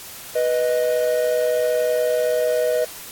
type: tone pair together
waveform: triangle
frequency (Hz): 492.3 / 623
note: B4 / D#5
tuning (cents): -6 / +2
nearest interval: major third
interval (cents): 408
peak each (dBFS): -18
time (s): 0.35-2.85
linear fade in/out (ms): 10
effects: white hiss -37 dBFS RMS until 3.11 s + AAC 64 kbps